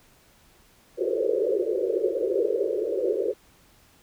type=band-pass noise; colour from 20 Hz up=pink; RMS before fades=-25 dBFS; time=0.97-3.34 s; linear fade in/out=50 ms; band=350 to 550 Hz; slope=96 dB/octave; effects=pink hiss -58 dBFS RMS until 4.02 s